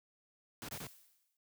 pink noise bursts, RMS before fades -45 dBFS, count 3, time 0.62-0.868 s, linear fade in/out 0 ms, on 66 ms, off 25 ms
blue noise with exponential decay, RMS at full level -46 dBFS, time 0.72-1.37 s, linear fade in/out 2 ms, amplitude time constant 140 ms
effects high-pass 80 Hz 12 dB/octave

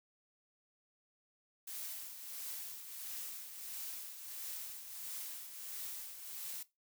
blue noise with tremolo, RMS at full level -43 dBFS, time 1.67-6.63 s, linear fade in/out 5 ms, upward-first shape triangle, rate 1.5 Hz, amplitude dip 60%, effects noise-tail reverb RT60 0.2 s tail -17 dB re dry

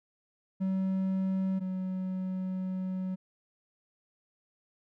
triangle tone pair in turn, 190 / 186.52 Hz, F#3 / F#3, +46 / +14 cents, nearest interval unison, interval 32 cents, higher first, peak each -25 / -29 dBFS, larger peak first, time 0.6-1.6 / 1.6-3.16 s, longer second, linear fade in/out 20 ms, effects none

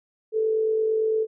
sine tone with amplitude modulation, 439.4 Hz, A4, 2 cents flat, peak -18 dBFS, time 0.32-1.27 s, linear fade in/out 50 ms, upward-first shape sine, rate 48.9 Hz, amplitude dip 40%, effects none

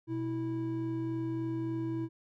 triangle tone pair together, 123.47 / 327 Hz, B2 / E4, 0 / -14 cents, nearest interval octave + perfect fourth, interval 1686 cents, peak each -35 / -31 dBFS, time 0.07-2.09 s, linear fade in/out 50 ms, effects none

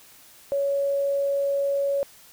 sine tone, 559 Hz, C#5, 14 cents sharp, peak -21 dBFS, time 0.52-2.03 s, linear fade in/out 0 ms, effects white hiss -51 dBFS RMS until 2.32 s

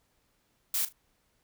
blue noise with echo, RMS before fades -29 dBFS, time 0.74-0.85 s, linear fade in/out 2 ms, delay 38 ms, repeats 2, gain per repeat -14 dB, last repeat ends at 0.926 s, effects pink hiss -72 dBFS RMS until 1.43 s

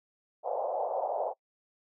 pink band-pass noise, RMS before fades -32 dBFS, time 0.43-1.34 s, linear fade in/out 50 ms, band 520 to 830 Hz, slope 48 dB/octave, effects noise-tail reverb RT60 0.1 s tail -24 dB re dry

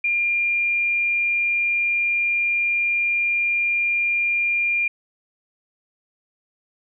sine tone, 2400 Hz, D7, 37 cents sharp, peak -18 dBFS, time 0.04-4.88 s, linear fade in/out 5 ms, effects none

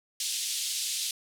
pink band-pass noise, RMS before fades -32 dBFS, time 0.2-1.11 s, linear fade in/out 2 ms, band 3300 to 11000 Hz, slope 24 dB/octave, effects none

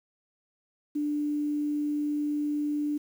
sine tone with quantisation, 295.2 Hz, D4, 9 cents sharp, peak -26 dBFS, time 0.95-2.98 s, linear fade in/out 10 ms, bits 9, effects none

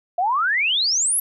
sine exponential sweep, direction up, 675 to 11730 Hz, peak -17 dBFS, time 0.18-1.2 s, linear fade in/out 5 ms, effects none

